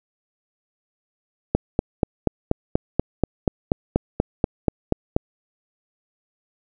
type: click train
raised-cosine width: 2 ms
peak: -3 dBFS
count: 16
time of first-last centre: 1.55-5.164 s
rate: 4.15 Hz
effects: none